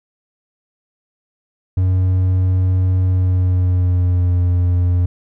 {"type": "tone with pitch glide", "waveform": "triangle", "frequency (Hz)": [92.5, 88.83], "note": ["F#2", "F2"], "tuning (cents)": [0, 30], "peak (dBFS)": -10, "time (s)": [1.77, 5.06], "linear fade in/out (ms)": 5, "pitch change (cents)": -70, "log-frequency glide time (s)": [3.04, 4.38], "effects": []}